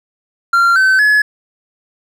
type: tone with pitch steps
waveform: triangle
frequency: 1381 / 1532.3 / 1700.2 Hz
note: F6 / G6 / G#6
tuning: -20 / -40 / +40 cents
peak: -6 dBFS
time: 0.53-1.22 s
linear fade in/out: 5 ms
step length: 230 ms
effects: none